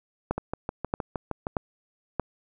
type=two click trains; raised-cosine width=1 ms; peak=-11 / -15 dBFS; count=4 / 8; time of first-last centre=0.31-2.197 / 0.38-1.469 s; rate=1.59 / 6.43 Hz; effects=none